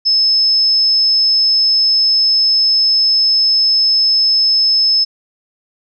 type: tone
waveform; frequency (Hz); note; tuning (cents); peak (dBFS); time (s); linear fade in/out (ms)
sine; 5220; E8; -18; -9; 0.05-5.05; 20
effects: none